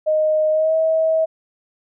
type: tone with pitch glide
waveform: sine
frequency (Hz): 620 to 641.5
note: D#5 to E5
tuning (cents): -6 to -47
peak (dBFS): -14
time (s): 0.06-1.26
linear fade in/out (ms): 20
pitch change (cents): +59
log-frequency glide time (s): 0.51-0.75
effects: none